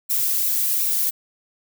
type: noise with flanger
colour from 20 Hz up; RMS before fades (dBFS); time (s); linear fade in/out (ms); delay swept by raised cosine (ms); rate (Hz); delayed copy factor
violet; -21; 0.09-1.11; 20; 0.6 to 2.4; 2.7; -0.5
effects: none